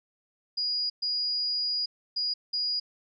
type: tone bursts at uneven times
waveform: sine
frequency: 4887 Hz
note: D#8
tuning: 32 cents flat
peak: -26 dBFS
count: 4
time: 0.57-0.9 / 1.02-1.86 / 2.16-2.34 / 2.53-2.8 s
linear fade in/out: 10 ms
effects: none